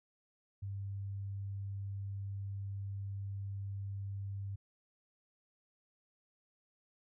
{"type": "tone", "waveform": "sine", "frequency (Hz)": 98.9, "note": "G2", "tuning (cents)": 16, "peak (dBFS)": -38, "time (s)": [0.62, 4.56], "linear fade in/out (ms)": 10, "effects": []}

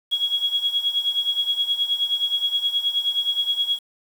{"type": "tone with tremolo", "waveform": "sine", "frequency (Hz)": 3322, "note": "G#7", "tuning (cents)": 0, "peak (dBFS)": -16, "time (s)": [0.11, 3.79], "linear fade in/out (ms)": 20, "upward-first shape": "triangle", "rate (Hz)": 9.5, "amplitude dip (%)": 85, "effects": ["7-bit"]}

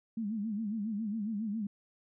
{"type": "tone with vibrato", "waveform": "sine", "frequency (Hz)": 213.9, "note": "A3", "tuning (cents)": -49, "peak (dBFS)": -32, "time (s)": [0.17, 1.67], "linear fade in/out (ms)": 5, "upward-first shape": "sine", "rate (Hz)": 7.3, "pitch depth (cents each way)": 120, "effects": []}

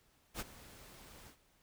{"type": "noise with ADSR envelope", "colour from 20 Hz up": "pink", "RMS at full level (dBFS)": -39, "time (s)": [0.34, 1.37], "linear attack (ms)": 62, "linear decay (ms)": 29, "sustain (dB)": -17, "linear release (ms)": 92, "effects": ["pink hiss -71 dBFS RMS until 1.62 s"]}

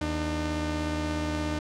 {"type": "tone pair together", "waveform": "sawtooth", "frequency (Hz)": [79.5, 301.2], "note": ["D#2", "D4"], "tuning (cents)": [38, 44], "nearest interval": "octave + major seventh", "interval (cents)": 2306, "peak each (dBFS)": [-27, -26], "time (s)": [0.01, 1.59], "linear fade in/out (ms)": 5, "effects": ["low-pass 7000 Hz 12 dB/octave"]}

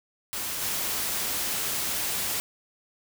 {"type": "noise with level steps", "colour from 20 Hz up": "white", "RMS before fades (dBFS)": [-32, -29], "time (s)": [0.33, 2.4], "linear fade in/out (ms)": 0, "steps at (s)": 0.61, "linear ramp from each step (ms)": 10, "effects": []}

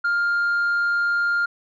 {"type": "tone", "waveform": "sine", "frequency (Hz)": 1403, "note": "F6", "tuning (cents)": 8, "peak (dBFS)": -16, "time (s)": [0.04, 1.46], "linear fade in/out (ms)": 10, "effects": ["tanh soft clip ceiling -17 dBFS"]}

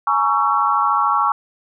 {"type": "chord", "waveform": "sine", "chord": "A# half-diminished seventh", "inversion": "third", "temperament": "just", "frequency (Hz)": [839.1, 932.3, 1118.8, 1342.6], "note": ["G#5", "A#5", "C#6", "E6"], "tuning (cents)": [18, 0, 16, 31], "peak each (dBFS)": [-21, -23, -17, -20], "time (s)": [0.07, 1.32], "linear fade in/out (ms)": 2, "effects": []}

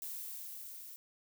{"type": "noise with level ramp", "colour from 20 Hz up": "violet", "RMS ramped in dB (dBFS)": [-42, -50], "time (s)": [0.02, 0.96], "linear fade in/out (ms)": 0, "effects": []}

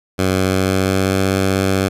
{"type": "tone with pitch glide", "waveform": "10% pulse", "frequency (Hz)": [93.9, 95.93], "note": ["F#2", "G2"], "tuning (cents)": [26, -37], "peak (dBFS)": -6, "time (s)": [0.18, 1.89], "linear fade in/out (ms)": 20, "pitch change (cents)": 37, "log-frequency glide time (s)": [0.35, 1.19], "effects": ["resampled to 32000 Hz"]}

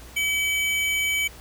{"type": "tone pair together", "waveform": "square", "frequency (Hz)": [2285, 3054], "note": ["D7", "G7"], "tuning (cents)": [-48, -46], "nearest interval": "perfect fourth", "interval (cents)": 502, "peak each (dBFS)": [-23, -30], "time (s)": [0.16, 1.28], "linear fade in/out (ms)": 10, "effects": ["added 60 Hz sine -45 dBFS peak until 1.4 s", "pink hiss -46 dBFS RMS until 1.4 s"]}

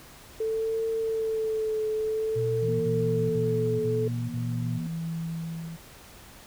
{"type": "tone with vibrato", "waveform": "sine", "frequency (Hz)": 441.2, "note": "A4", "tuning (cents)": 5, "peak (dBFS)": -25, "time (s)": [0.4, 4.08], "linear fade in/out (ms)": 5, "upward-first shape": "triangle", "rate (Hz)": 0.51, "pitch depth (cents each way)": 35}
{"type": "tone bursts", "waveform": "sine", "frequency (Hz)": 118.9, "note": "A#2", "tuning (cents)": 35, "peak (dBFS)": -28, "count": 5, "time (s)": [2.35, 4.79], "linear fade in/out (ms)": 20, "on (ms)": 460, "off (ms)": 35}
{"type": "tone with tremolo", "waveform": "sine", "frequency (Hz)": 164.81, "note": "E3", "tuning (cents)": 0, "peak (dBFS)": -29, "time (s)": [2.61, 5.77], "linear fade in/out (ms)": 20, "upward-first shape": "sine", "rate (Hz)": 0.5, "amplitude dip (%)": 75}
{"type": "tone with pitch glide", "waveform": "sine", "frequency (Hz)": [235.7, 237.9], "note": ["A#3", "A#3"], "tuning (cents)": [19, 35], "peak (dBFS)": -34, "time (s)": [2.68, 4.87], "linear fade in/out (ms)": 5, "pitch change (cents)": 16, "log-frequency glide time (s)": [3.05, 3.95]}
{"effects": ["pink hiss -49 dBFS RMS until 6.46 s"]}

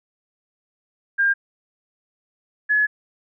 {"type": "tone pair in turn", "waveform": "sine", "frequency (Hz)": [1604, 1699.4], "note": ["G6", "G#6"], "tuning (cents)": [39, 39], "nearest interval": "minor second", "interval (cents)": 100, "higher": "second", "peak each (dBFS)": -15, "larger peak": "neither", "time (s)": [[1.18, 1.34], [2.69, 2.87]], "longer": "second", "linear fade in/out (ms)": 20, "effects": []}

